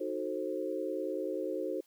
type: chord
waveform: sine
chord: D# diminished seventh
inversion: none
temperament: equal with one note detuned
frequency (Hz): 311.1 / 370 / 440 / 529.3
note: D#4 / F#4 / A4 / C5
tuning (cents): 0 / 0 / 0 / +20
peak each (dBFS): -38 / -37 / -39 / -37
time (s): 0-1.81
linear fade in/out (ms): 10
effects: white hiss -68 dBFS RMS until 1.86 s + high-pass 200 Hz 12 dB/octave